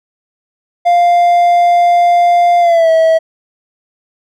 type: tone with pitch glide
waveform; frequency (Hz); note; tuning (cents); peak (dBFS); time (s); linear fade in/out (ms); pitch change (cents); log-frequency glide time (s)
triangle; 698.5 to 648; F5 to E5; 0 to -30; -4; 0.85-3.19; 20; -130; 2.6-2.9
effects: none